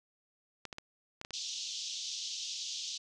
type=clicks; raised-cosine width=0.2 ms; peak=-24 dBFS; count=6; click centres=0.653 / 0.728 / 0.784 / 1.214 / 1.249 / 1.307 s
type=band-pass noise; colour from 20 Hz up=white; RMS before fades=-40 dBFS; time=1.33-2.98 s; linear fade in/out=10 ms; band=3000 to 6400 Hz; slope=48 dB/octave
effects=none